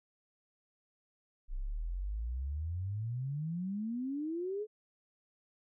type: exponential sweep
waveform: sine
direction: up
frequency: 30.19 to 436.9 Hz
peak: -34 dBFS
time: 1.48-4.67 s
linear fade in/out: 50 ms
effects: none